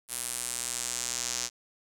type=tone with band-pass filter sweep; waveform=square; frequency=61 Hz; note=B1; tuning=21 cents flat; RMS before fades=-34 dBFS; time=0.08-1.5 s; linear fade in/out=50 ms; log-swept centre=10000 to 6300 Hz; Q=2.5; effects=none